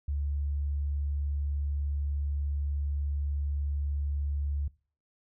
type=tone; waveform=sine; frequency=71.7 Hz; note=D2; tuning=41 cents flat; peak=-28 dBFS; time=0.08-4.68 s; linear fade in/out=5 ms; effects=noise-tail reverb RT60 0.4 s tail -22 dB re dry